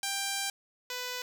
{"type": "tone pair in turn", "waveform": "5% pulse", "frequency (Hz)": [790, 497.7], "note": ["G5", "B4"], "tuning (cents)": [13, 13], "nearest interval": "minor sixth", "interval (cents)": 800, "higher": "first", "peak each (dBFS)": [-19, -23], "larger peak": "first", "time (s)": [[0.03, 0.5], [0.9, 1.22]], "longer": "first", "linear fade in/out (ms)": 2, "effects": []}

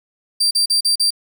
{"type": "tone bursts", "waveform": "35% pulse", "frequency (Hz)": 4699, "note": "D8", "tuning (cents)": 0, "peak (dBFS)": -12, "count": 5, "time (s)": [0.4, 1.106], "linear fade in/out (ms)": 10, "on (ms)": 110, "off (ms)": 39, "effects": []}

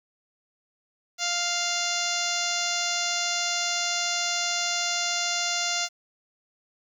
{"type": "harmonic tone", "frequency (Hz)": 698.5, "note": "F5", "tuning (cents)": 0, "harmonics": [1, 2, 3, 4, 5, 6, 7, 8, 9, 10], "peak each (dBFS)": [-34, -34, -34, -34, -34, -34, -34, -34, -34, -34], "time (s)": [1.18, 5.89], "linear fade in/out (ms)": 50, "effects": ["9-bit"]}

